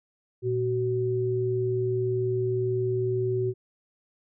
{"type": "tone pair together", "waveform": "sine", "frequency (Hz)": [117.97, 375.6], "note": ["A#2", "F#4"], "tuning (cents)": [21, 26], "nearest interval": "octave + minor sixth", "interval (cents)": 2005, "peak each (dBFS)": [-28, -25], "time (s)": [0.42, 3.54], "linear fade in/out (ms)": 50, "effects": []}